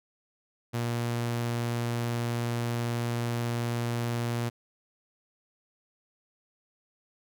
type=tone; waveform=sawtooth; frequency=118.5 Hz; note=A#2; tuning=29 cents sharp; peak=-24 dBFS; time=0.73-4.5 s; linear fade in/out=20 ms; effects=none